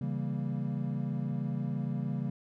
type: chord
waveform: triangle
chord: C# diminished seventh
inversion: none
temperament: equal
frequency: 138.59 / 164.81 / 196 / 233.1 Hz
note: C#3 / E3 / G3 / Bb3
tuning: 0 / 0 / 0 / 0 cents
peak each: -32 / -36 / -35 / -36 dBFS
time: 0.01-2.3 s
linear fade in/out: 5 ms
effects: none